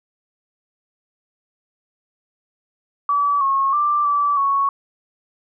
sine tone with pitch steps, 1148 / 1090 / 1179 / 1157 / 1109 Hz, D6 / C#6 / D6 / D6 / C#6, -40 / -29 / +6 / -26 / 0 cents, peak -15 dBFS, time 3.09-4.69 s, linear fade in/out 2 ms, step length 320 ms, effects none

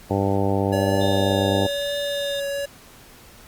harmonic tone, 98.5 Hz, G2, 9 cents sharp, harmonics 1 / 2 / 3 / 4 / 5 / 6 / 7 / 8 / 9, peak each -24 / -26 / -26 / -27 / -27 / -29 / -32 / -30 / -32 dBFS, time 0.1-1.67 s, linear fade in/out 10 ms
square tone with vibrato, 567 Hz, C#5, 39 cents sharp, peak -25 dBFS, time 0.72-2.66 s, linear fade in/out 10 ms, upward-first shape triangle, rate 1 Hz, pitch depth 21 cents each way
sine tone, 3646 Hz, A#7, 39 cents flat, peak -30 dBFS, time 1.01-2.4 s, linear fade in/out 2 ms
effects pink hiss -47 dBFS RMS until 3.47 s + Opus 48 kbps

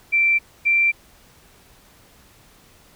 sine tone pair in turn, 2346 / 2354 Hz, D7 / D7, -2 / +3 cents, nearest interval unison, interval 5 cents, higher second, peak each -14 dBFS, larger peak neither, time 0.12-0.39 / 0.65-0.92 s, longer neither, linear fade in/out 20 ms, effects pink hiss -52 dBFS RMS until 2.95 s

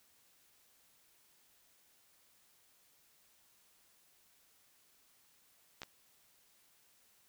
clicks, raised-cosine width 0.2 ms, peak -26 / -27 dBFS, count 2, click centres 5.818 / 5.833 s, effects white hiss -69 dBFS RMS until 7.28 s

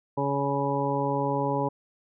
harmonic tone, 140 Hz, C#3, 18 cents sharp, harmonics 1 / 2 / 3 / 4 / 6 / 7, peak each -31 / -31 / -31 / -31 / -31 / -31 dBFS, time 0.17-1.69 s, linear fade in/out 10 ms, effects none

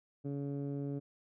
15% pulse tone with low-pass filter, 141.2 Hz, C#3, 32 cents sharp, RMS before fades -38 dBFS, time 0.24-1 s, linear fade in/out 20 ms, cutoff 350 Hz, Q 0.89, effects none

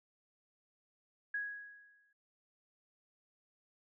sine tone with exponential decay, 1661.2 Hz, G#6, in tune, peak -33 dBFS, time 1.34-2.13 s, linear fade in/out 5 ms, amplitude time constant 170 ms, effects none

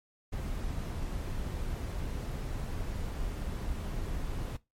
brown noise, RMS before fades -35 dBFS, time 0.32-4.57 s, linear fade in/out 10 ms, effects noise-tail reverb RT60 0.2 s tail -19 dB re dry + MP3 64 kbps

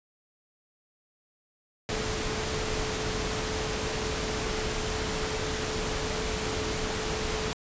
sine tone in noise, 433.9 Hz, A4, 24 cents flat, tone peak -35 dBFS, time 1.89-7.53 s, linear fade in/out 0 ms, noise pink, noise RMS -31 dBFS, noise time 1.89-7.53 s, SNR -7 dB, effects resampled to 16000 Hz

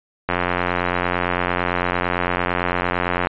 click train, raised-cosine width 0.5 ms, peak -4 dBFS, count 266, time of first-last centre 0.29-3.271 s, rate 88.9 Hz, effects resampled to 8000 Hz

